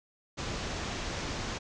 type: low-pass noise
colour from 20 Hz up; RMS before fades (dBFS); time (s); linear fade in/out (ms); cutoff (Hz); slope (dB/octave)
pink; -36; 0.37-1.59; 20; 7000; 48
effects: none